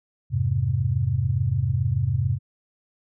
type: chord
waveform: sine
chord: F minor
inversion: none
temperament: equal with one note detuned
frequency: 85.96 / 103.83 / 130.81 Hz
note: F2 / Ab2 / C3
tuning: -27 / 0 / 0 cents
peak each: -27 / -24 / -23 dBFS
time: 0.3-2.39 s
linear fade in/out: 50 ms
effects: none